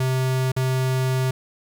square tone with dropouts, 130 Hz, C3, 11 cents flat, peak -20 dBFS, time 0-1.31 s, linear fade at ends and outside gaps 5 ms, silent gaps 0.519-0.564 s, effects 10-bit

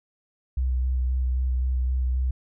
sine tone with vibrato, 63.5 Hz, B1, 49 cents sharp, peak -21 dBFS, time 0.57-2.31 s, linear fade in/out 5 ms, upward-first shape square, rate 3.8 Hz, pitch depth 16 cents each way, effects none

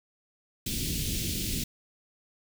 pink band-stop noise, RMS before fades -31 dBFS, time 0.66-1.64 s, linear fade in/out 5 ms, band 330 to 2800 Hz, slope 24 dB/octave, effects none

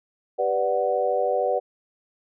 sine chord, G major seventh, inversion none, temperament equal, 392 / 493.9 / 587.3 / 740 Hz, G4 / B4 / D5 / F#5, 0 / 0 / 0 / 0 cents, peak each -30 / -24 / -25 / -26 dBFS, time 0.38-1.6 s, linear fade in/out 20 ms, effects none

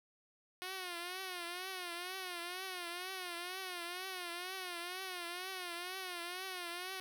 5% pulse tone with vibrato, 360.8 Hz, F#4, 44 cents flat, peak -30 dBFS, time 0.62-7 s, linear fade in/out 0 ms, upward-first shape triangle, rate 2.1 Hz, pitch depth 110 cents each way, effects none

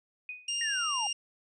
sine tone with exponential decay, 2488 Hz, D#7, 1 cent flat, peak -34 dBFS, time 0.29-0.58 s, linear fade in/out 2 ms, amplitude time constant 62 ms
25% pulse tone, 2806 Hz, F7, 8 cents sharp, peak -26 dBFS, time 0.48-1.13 s, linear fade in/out 5 ms
sine linear sweep, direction down, 1890 to 784 Hz, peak -32 dBFS, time 0.61-1.07 s, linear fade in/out 2 ms
effects resampled to 24000 Hz

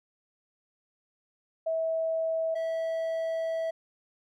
sine / triangle tone pair in turn, 649 / 652.8 Hz, E5 / E5, -27 / -17 cents, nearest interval unison, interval 10 cents, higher second, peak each -26 dBFS, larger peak neither, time 1.66-2.55 / 2.55-3.71 s, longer second, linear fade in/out 10 ms, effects none

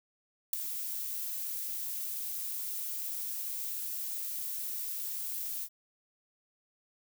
violet noise with ADSR envelope, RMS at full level -25 dBFS, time 0.53-5.69 s, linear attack 4 ms, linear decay 5 ms, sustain -12 dB, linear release 61 ms, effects none

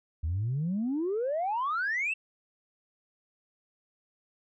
sine exponential sweep, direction up, 74.6 to 2742 Hz, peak -26 dBFS, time 0.23-2.14 s, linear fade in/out 10 ms, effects tanh soft clip ceiling -24 dBFS

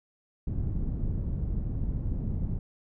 pink low-pass noise, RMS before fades -30 dBFS, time 0.47-2.59 s, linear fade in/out 5 ms, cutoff 160 Hz, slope 12 dB/octave, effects none

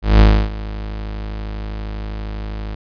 40% pulse tone with ADSR envelope, 52.5 Hz, G#1, 19 cents sharp, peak -4 dBFS, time 0.02-2.75 s, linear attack 180 ms, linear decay 290 ms, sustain -19 dB, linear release 6 ms, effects resampled to 11025 Hz

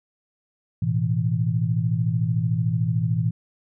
sine chord, A suspended second, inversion none, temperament equal with one note detuned, 110 / 123.47 / 163.58 Hz, A2 / B2 / E3, 0 / 0 / -13 cents, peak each -24 dBFS, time 0.82-3.31 s, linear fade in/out 5 ms, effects none

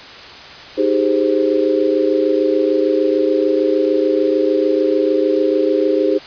sine chord, Ab major seventh, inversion second, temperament equal with one note detuned, 311.1 / 388.6 / 415.3 / 523.3 Hz, Eb4 / G4 / Ab4 / C5, 0 / -15 / 0 / 0 cents, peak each -18 dBFS, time 0.77-6.19 s, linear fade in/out 20 ms, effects white hiss -35 dBFS RMS until 6.26 s + resampled to 11025 Hz

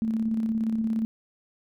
sine tone with tremolo, 222.9 Hz, A3, 23 cents sharp, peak -22 dBFS, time 0.02-1.05 s, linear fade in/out 0 ms, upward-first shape square, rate 17 Hz, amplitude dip 35%, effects none

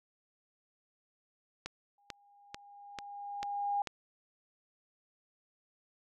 click train, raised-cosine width 0.2 ms, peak -21 dBFS, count 6, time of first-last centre 1.66-3.872 s, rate 2.26 Hz
sine tone with exponential growth, 811 Hz, G#5, 41 cents flat, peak -28 dBFS, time 1.98-3.82 s, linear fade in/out 2 ms, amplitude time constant 400 ms
effects none

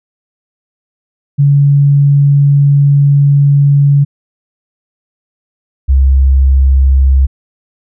sine tone pair in turn, 141.9 / 66.97 Hz, C#3 / C2, +41 / +41 cents, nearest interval octave + minor second, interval 1300 cents, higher first, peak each -4 dBFS, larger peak neither, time 1.38-4.05 / 5.88-7.27 s, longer first, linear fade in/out 20 ms, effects none

